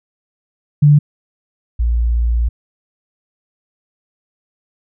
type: tone pair in turn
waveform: sine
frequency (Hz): 146.83 / 58.27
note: D3 / A#1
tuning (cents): 0 / 0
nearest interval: octave + major third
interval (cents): 1600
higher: first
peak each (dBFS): -5 / -12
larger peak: first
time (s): 0.82-0.99 / 1.79-2.49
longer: second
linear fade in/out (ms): 10
effects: none